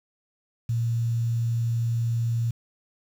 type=tone with quantisation; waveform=sine; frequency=116.54 Hz; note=A#2; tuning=in tune; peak=-22 dBFS; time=0.69-2.51 s; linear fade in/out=5 ms; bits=8; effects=none